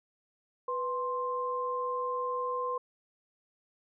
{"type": "tone pair together", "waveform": "sine", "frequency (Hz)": [495.1, 1049], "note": ["B4", "C6"], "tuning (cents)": [4, 4], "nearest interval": "octave + minor second", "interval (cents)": 1300, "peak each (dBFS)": [-34, -32], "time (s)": [0.68, 2.78], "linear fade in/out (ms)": 5, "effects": []}